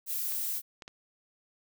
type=noise; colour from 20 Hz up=violet; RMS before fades=-33 dBFS; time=0.06-0.62 s; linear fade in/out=50 ms
type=clicks; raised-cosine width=0.2 ms; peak=-27 dBFS; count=3; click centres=0.321 / 0.822 / 0.879 s
effects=none